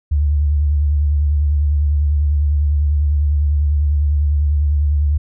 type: tone with vibrato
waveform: sine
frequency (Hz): 73.42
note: D2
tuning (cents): 0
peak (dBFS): -12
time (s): 0.11-5.18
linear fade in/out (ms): 10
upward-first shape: triangle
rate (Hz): 10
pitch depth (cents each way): 68
effects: none